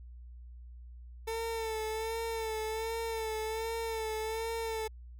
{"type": "tone with vibrato", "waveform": "30% pulse", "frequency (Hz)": 446.2, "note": "A4", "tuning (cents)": 24, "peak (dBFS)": -31, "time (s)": [1.27, 4.88], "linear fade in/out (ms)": 10, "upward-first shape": "sine", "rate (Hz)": 1.3, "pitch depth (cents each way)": 42, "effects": ["added 60 Hz sine -46 dBFS peak until 5.19 s"]}